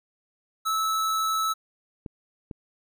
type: tone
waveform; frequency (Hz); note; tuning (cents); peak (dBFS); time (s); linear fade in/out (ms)
square; 1306; E6; -17; -24; 0.65-1.54; 20
type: clicks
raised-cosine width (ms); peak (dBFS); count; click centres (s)
3; -23; 2; 2.062 / 2.512
effects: none